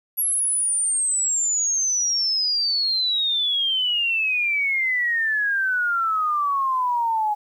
sine exponential sweep, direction down, 11450 to 830.6 Hz, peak -19 dBFS, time 0.17-7.35 s, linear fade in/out 20 ms, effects 9-bit

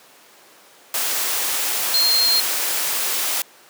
sine tone in noise, 4202 Hz, C8, 7 cents sharp, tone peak -15 dBFS, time 1.94-2.4 s, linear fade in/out 2 ms, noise white, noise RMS -22 dBFS, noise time 0.94-3.42 s, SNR +4 dB, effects pink hiss -48 dBFS RMS until 3.69 s + high-pass 400 Hz 12 dB/octave

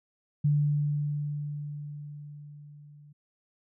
sine tone with level ramp, 146.83 Hz, D3, in tune, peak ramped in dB -20 to -50 dBFS, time 0.44-3.13 s, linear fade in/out 10 ms, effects none

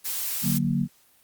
blue noise, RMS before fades -29 dBFS, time 0.04-0.59 s, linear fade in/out 20 ms
sine chord, D augmented, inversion none, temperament equal, 146.83 / 185 / 233.1 Hz, D3 / F#3 / A#3, 0 / 0 / 0 cents, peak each -26 dBFS, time 0.42-0.88 s, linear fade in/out 50 ms
effects white hiss -60 dBFS RMS until 1.23 s + Opus 48 kbps

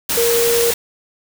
sine tone in noise, 468.7 Hz, A#4, 9 cents sharp, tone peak -14 dBFS, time 0.17-0.71 s, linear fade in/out 5 ms, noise white, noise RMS -19 dBFS, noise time 0.09-0.74 s, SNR +2 dB, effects none

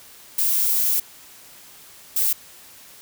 violet noise bursts at uneven times, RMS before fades -20 dBFS, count 2, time 0.38-1 / 2.16-2.33 s, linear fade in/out 5 ms, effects white hiss -46 dBFS RMS until 3.01 s

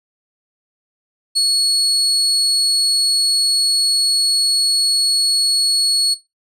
35% pulse tone, 4362 Hz, C#8, 29 cents flat, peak -11 dBFS, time 1.35-6.15 s, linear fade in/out 20 ms, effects noise-tail reverb RT60 0.2 s tail -17 dB re dry + resampled to 32000 Hz

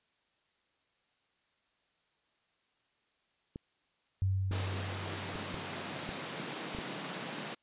clicks, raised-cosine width 3 ms, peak -28 dBFS, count 7, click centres 3.559 / 4.512 / 5.357 / 5.543 / 6.091 / 6.749 / 6.787 s
sine tone with exponential decay, 95.6 Hz, G2, 43 cents flat, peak -26 dBFS, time 4.22-6.48 s, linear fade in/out 0 ms, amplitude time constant 490 ms
pink high-pass noise, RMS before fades -40 dBFS, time 4.51-7.55 s, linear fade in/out 10 ms, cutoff 140 Hz, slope 48 dB/octave
effects white hiss -75 dBFS RMS until 7.62 s + resampled to 8000 Hz

